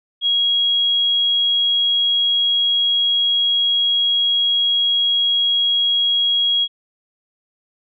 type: tone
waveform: sine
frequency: 3300 Hz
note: G#7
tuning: 12 cents flat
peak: -14 dBFS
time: 0.21-6.68 s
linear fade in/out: 50 ms
effects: none